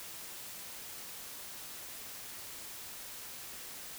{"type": "silence", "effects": ["white hiss -46 dBFS RMS until 3.98 s"]}